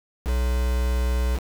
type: tone with quantisation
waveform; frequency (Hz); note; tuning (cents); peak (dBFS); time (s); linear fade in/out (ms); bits
triangle; 61.7; B1; -1; -18; 0.24-1.4; 50; 5
effects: none